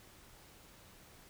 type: silence
effects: pink hiss -59 dBFS RMS until 1.29 s